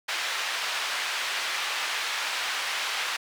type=band-pass noise; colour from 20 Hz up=white; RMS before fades=-30 dBFS; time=0.08-3.17 s; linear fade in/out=10 ms; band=940 to 3300 Hz; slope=12 dB/octave; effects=none